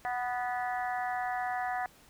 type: harmonic tone with a mistuned harmonic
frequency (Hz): 246.9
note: B3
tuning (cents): 0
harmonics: 3 / 4 / 5 / 6 / 7 / 8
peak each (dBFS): -32 / -42 / -43 / -44 / -40 / -43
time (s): 0.05-1.86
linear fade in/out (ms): 0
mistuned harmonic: 8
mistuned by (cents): -17
effects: pink hiss -59 dBFS RMS until 2.09 s